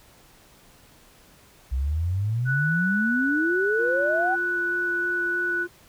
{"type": "exponential sweep", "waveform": "sine", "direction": "up", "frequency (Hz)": [61.74, 784], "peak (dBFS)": -22, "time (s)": [1.71, 4.36], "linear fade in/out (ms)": 20}
{"type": "tone", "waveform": "sine", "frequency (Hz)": 1480, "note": "F#6", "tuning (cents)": 0, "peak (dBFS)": -23, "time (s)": [2.45, 5.67], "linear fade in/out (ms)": 50}
{"type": "tone with vibrato", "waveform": "triangle", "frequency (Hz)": 350, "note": "F4", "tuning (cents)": 4, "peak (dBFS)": -29, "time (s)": [3.78, 5.68], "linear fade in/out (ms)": 20, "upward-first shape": "square", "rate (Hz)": 3.2, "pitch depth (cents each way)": 10}
{"effects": ["pink hiss -54 dBFS RMS until 5.88 s"]}